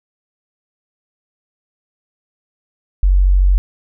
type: tone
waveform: sine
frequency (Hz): 46.66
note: F#1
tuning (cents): +15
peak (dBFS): -8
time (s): 3.03-3.58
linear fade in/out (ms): 0
effects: none